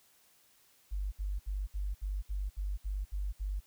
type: tone bursts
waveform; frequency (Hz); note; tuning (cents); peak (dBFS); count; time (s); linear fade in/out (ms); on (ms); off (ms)
sine; 49; G1; 0; -32; 10; 0.91-3.604; 20; 210; 66
effects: white hiss -66 dBFS RMS until 3.66 s